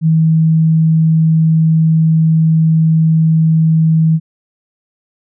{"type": "tone", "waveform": "sine", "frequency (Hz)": 160.4, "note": "E3", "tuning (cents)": -47, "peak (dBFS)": -7, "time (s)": [0.01, 4.2], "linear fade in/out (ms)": 50, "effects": []}